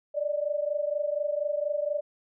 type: tone pair together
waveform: sine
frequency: 581.8 / 606 Hz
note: D5 / D#5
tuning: -16 / -46 cents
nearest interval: minor second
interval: 70 cents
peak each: -28 / -30 dBFS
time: 0.14-2.01 s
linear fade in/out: 20 ms
effects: none